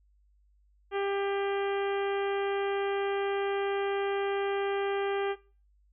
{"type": "harmonic tone", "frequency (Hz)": 397.3, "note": "G4", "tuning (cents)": 23, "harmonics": [1, 2, 3, 4, 5, 6, 7, 8], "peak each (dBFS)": [-29, -35, -39, -41, -43, -45, -46, -47], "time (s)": [0.91, 5.36], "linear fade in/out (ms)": 50, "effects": ["noise-tail reverb RT60 0.4 s tail -22 dB re dry", "added 50 Hz sine -62 dBFS peak until 5.92 s"]}